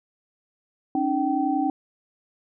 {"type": "tone cluster", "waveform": "sine", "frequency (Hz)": [274.7, 305.6, 771], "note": ["C#4", "D#4", "G5"], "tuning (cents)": [-16, -31, -29], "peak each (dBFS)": -25, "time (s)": [0.95, 1.7], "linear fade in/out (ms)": 2, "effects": []}